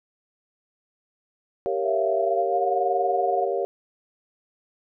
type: chord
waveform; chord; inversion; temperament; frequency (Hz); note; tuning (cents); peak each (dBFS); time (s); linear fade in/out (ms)
sine; G half-diminished seventh; none; equal with one note detuned; 392 / 464.6 / 554.4 / 698.5; G4 / Bb4 / Db5 / F5; 0 / -6 / 0 / 0; -27 / -28 / -28 / -30; 1.66-3.65; 0
type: tone with pitch glide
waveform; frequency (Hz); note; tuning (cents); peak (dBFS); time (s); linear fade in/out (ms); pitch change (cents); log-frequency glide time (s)
sine; 660 to 719.7; E5 to F#5; +2 to -48; -23; 1.83-3.48; 50; +150; 2.15-2.65
effects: none